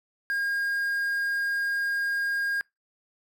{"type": "tone with quantisation", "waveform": "triangle", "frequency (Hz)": 1621, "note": "G#6", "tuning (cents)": -42, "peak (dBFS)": -23, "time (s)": [0.3, 2.61], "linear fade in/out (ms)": 0, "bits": 8, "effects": ["noise-tail reverb RT60 0.2 s tail -26 dB re dry"]}